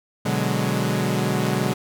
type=chord; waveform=sawtooth; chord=G# half-diminished seventh; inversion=first; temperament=equal; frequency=123.47 / 146.83 / 185 / 207.7 Hz; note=B2 / D3 / F#3 / G#3; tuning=0 / 0 / 0 / 0 cents; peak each=-22 dBFS; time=0.25-1.74 s; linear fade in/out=10 ms; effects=none